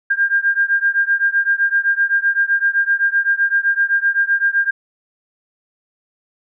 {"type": "beating tone pair", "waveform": "sine", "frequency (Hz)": [1600, 1607.8], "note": ["G6", "G6"], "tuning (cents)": [35, 43], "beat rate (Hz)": 7.8, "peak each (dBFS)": [-16, -17], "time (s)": [0.1, 4.71], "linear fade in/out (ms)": 10, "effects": []}